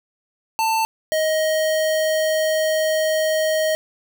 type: tone pair in turn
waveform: square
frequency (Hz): 890 / 627.6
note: A5 / D#5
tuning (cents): +20 / +15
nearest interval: tritone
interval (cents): 605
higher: first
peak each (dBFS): -18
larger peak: neither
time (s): 0.59-0.85 / 1.12-3.75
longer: second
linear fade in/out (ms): 0
effects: none